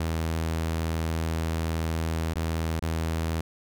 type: tone with dropouts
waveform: sawtooth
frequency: 81.2 Hz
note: E2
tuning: 26 cents flat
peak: -22 dBFS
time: 0-3.41 s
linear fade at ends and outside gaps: 5 ms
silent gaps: 2.337-2.356 / 2.795-2.823 s
effects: none